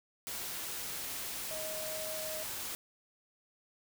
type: tone in noise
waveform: sine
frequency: 627 Hz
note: D#5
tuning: 13 cents sharp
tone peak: -41 dBFS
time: 1.51-2.43 s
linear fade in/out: 0 ms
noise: white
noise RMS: -40 dBFS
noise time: 0.27-2.75 s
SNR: -4 dB
effects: none